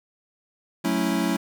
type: chord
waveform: square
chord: F# minor seventh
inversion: none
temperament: equal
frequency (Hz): 185 / 220 / 277.2 / 329.6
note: F#3 / A3 / C#4 / E4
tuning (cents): 0 / 0 / 0 / 0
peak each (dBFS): -28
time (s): 0.84-1.37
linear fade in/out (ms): 10
effects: 9-bit